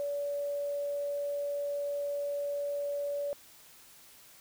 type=tone; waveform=sine; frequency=573 Hz; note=D5; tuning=43 cents flat; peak=-31 dBFS; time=0-3.33 s; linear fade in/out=0 ms; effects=white hiss -56 dBFS RMS until 4.4 s